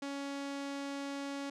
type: tone with low-pass filter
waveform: sawtooth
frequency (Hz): 279.4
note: C#4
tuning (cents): +14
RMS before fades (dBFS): -40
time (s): 0.02-1.5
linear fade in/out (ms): 5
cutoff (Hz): 6800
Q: 0.96
effects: none